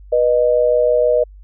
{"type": "tone pair together", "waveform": "sine", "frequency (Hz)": [488.6, 615], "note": ["B4", "D#5"], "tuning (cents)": [-19, -20], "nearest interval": "major third", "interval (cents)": 399, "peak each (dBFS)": [-14, -14], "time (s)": [0.12, 1.24], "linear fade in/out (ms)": 10, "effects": ["added 49 Hz sine -37 dBFS peak until 1.43 s"]}